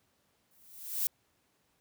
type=noise with exponential growth; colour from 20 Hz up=violet; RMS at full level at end=-28 dBFS; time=0.51-1.07 s; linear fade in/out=1 ms; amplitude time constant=120 ms; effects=pink hiss -73 dBFS RMS until 1.8 s + high-pass 80 Hz 12 dB/octave